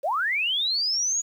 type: linear sweep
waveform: sine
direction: up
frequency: 495.4 to 6850 Hz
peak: -22 dBFS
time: 0.03-1.22 s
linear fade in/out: 20 ms
effects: 9-bit

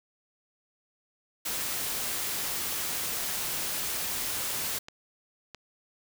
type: noise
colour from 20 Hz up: white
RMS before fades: -32 dBFS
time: 1.45-4.79 s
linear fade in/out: 10 ms
type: click train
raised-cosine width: 0.2 ms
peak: -25 dBFS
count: 4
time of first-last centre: 3.56-5.547 s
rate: 1.51 Hz
effects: none

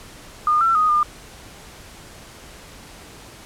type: tone with pitch steps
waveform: sine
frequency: 1218 / 1345 / 1245 / 1207 Hz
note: D#6 / E6 / D#6 / D6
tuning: -37 / +34 / +1 / +47 cents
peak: -14 dBFS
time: 0.47-1.03 s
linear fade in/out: 2 ms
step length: 140 ms
effects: pink hiss -42 dBFS RMS until 3.45 s + low-pass 11000 Hz 12 dB/octave

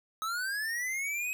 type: linear sweep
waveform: square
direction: up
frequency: 1269 to 2553 Hz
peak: -32 dBFS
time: 0.22-1.33 s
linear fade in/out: 0 ms
effects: none

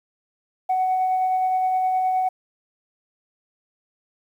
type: tone with tremolo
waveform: sine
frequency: 746 Hz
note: F#5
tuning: 14 cents sharp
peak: -16 dBFS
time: 0.69-2.29 s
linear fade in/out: 10 ms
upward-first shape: sine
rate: 9.6 Hz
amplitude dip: 25%
effects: tanh soft clip ceiling -15 dBFS + 9-bit

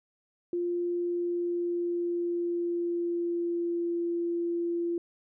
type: tone with pitch glide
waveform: sine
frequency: 349.2 to 342.4 Hz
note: F4 to F4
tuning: 0 to -34 cents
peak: -27 dBFS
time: 0.53-4.98 s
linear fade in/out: 2 ms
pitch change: -34 cents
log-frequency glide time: 0.94-3.99 s
effects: none

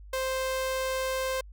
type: tone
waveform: sawtooth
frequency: 523.3 Hz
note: C5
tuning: in tune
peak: -24 dBFS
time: 0.13-1.41 s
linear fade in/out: 5 ms
effects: added 50 Hz sine -44 dBFS peak until 1.52 s

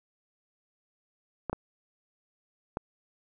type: clicks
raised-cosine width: 1 ms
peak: -17 dBFS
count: 3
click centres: 1.497 / 1.53 / 2.771 s
effects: none

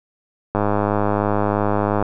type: click train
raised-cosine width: 1 ms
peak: -5 dBFS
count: 153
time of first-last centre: 0.55-2.026 s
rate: 103 Hz
effects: none

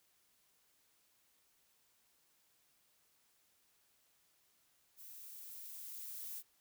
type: noise with level ramp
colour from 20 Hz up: violet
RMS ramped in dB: -54 to -45 dBFS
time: 4.96-6.43 s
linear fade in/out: 50 ms
effects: white hiss -74 dBFS RMS until 6.6 s

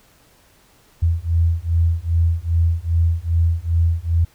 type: beating tone pair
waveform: sine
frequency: 82.41 / 84.91 Hz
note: E2 / F2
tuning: 0 / -48 cents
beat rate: 2.5 Hz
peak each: -18 dBFS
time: 1.02-4.25 s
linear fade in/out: 10 ms
effects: pink hiss -54 dBFS RMS until 4.34 s

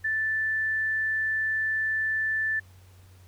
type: tone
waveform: sine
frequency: 1760 Hz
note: A6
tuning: in tune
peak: -24 dBFS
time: 0.04-2.6 s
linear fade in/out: 10 ms
effects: added 92 Hz sine -50 dBFS peak until 3.27 s + pink hiss -60 dBFS RMS until 3.27 s

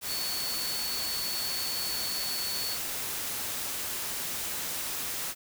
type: tone in noise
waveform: sine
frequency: 4435 Hz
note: C#8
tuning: in tune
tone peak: -33 dBFS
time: 0.06-2.78 s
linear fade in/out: 50 ms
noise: white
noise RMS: -34 dBFS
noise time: 0.01-5.35 s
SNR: -2 dB
effects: none

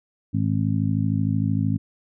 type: harmonic tone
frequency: 53.1 Hz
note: G#1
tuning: 39 cents sharp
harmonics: 2 / 3 / 4 / 5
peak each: -23 / -25 / -26 / -27 dBFS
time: 0.33-1.78 s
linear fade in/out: 20 ms
effects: none

